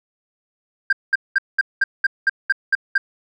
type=tone bursts; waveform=sine; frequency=1588 Hz; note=G6; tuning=22 cents sharp; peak=-10 dBFS; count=10; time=0.9-2.98 s; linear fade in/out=5 ms; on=28 ms; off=200 ms; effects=tanh soft clip ceiling -11 dBFS